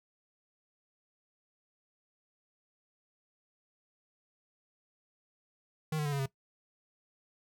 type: tone with pitch steps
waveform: square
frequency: 155.9 / 150.42 / 145.12 / 140.02 / 135.09 Hz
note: D#3 / D3 / D3 / C#3 / C#3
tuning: +4 / +42 / -20 / +18 / -44 cents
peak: -31 dBFS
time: 5.92-6.26 s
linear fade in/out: 5 ms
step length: 68 ms
effects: noise-tail reverb RT60 0.1 s tail -18 dB re dry